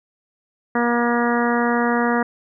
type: harmonic tone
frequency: 238.3 Hz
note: A#3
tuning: 38 cents sharp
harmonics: 1 / 2 / 3 / 4 / 5 / 6 / 7 / 8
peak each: -20 / -23 / -25 / -26 / -27 / -28 / -28 / -29 dBFS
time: 0.75-2.23 s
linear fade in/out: 5 ms
effects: none